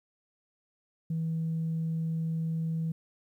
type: tone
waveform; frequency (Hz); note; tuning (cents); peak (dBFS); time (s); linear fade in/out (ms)
sine; 162.3; E3; -27; -27; 1.1-2.92; 5
effects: tanh soft clip ceiling -25 dBFS + 11-bit